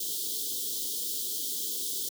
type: band-stop noise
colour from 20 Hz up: white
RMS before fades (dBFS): -33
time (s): 0-2.09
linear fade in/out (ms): 5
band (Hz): 480 to 3100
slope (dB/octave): 96
effects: high-pass 300 Hz 12 dB/octave